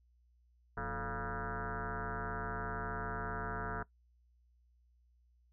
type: tone with frequency modulation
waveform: sine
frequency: 698.5 Hz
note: F5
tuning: in tune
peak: -36 dBFS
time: 0.77-3.83 s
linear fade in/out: 5 ms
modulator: 132 Hz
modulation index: 6.7
effects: noise-tail reverb RT60 0.1 s tail -19 dB re dry + added 60 Hz sine -66 dBFS peak until 5.52 s